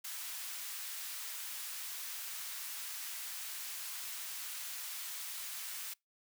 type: high-pass noise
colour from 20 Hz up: white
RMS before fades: -43 dBFS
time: 0.04-5.94 s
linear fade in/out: 10 ms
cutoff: 1200 Hz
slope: 12 dB/octave
effects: noise-tail reverb RT60 0.2 s tail -26 dB re dry